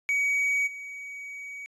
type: tone with level steps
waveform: triangle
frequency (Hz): 2261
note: C#7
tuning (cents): +34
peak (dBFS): -21 / -35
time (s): 0.09-1.66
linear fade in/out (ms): 0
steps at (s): 0.66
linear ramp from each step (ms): 20
effects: resampled to 24000 Hz